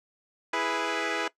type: chord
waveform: 10% pulse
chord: E major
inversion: none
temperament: equal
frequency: 329.6 / 415.3 / 493.9 Hz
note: E4 / G#4 / B4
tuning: 0 / 0 / 0 cents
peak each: -23 dBFS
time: 0.53-1.28 s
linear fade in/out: 5 ms
effects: noise-tail reverb RT60 0.1 s tail -19 dB re dry + low-pass 5000 Hz 12 dB/octave